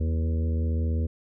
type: harmonic tone with a mistuned harmonic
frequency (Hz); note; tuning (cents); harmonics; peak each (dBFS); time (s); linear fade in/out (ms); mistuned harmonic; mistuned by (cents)
80.7; E2; -36; 1 / 2 / 3 / 4 / 5 / 6 / 7; -23 / -39 / -34 / -42 / -42 / -41 / -48; 0-1.07; 10; 3; -40
effects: none